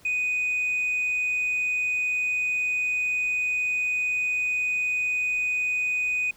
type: tone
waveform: sine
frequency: 2489 Hz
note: D#7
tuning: in tune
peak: -21 dBFS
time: 0.05-6.31 s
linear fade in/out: 5 ms
effects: tanh soft clip ceiling -21 dBFS + pink hiss -55 dBFS RMS until 6.36 s